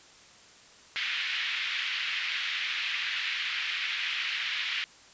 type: band-pass noise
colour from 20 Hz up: pink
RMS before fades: -32 dBFS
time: 0.96-4.84 s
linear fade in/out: 0 ms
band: 1900 to 3500 Hz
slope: 24 dB/octave
effects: white hiss -54 dBFS RMS until 5.13 s + resampled to 16000 Hz